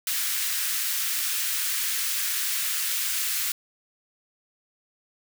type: high-pass noise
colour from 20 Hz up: white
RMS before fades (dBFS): -27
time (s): 0.07-3.52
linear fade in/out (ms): 2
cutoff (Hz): 1400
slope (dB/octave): 24
effects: none